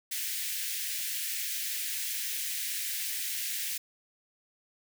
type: high-pass noise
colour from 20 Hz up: white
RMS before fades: -34 dBFS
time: 0.11-3.78 s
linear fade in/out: 10 ms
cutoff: 1700 Hz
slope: 48 dB/octave
effects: none